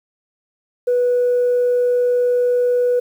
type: tone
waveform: sine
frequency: 490.9 Hz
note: B4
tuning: 10 cents flat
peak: -12 dBFS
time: 0.87-3 s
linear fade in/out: 10 ms
effects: tanh soft clip ceiling -10 dBFS + 8-bit